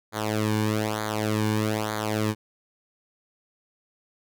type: tone with flanger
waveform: sawtooth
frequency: 107.6 Hz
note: A2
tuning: 38 cents flat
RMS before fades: -26 dBFS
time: 0.12-2.35 s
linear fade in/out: 50 ms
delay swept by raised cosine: 0.36 to 1.56 ms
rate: 1.1 Hz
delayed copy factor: -0.85
effects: none